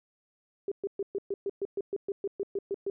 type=tone bursts; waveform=sine; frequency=396.9 Hz; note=G4; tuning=22 cents sharp; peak=-28 dBFS; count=15; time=0.68-2.9 s; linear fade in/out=2 ms; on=36 ms; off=120 ms; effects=none